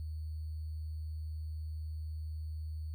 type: tone with sample-and-hold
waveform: sine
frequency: 78 Hz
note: D#2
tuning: 5 cents sharp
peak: -37 dBFS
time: 0-2.94 s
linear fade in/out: 0 ms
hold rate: 4410 Hz
effects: none